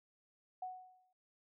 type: tone with exponential decay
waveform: sine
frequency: 740 Hz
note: F#5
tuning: in tune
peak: -38 dBFS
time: 0.62-1.13 s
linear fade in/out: 5 ms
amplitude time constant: 110 ms
effects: none

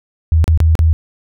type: tone with dropouts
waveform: sine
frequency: 80.3 Hz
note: E2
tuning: 45 cents flat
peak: -7 dBFS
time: 0.32-0.93 s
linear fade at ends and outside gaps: 0 ms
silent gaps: 0.442-0.479 / 0.575-0.603 / 0.753-0.791 s
effects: none

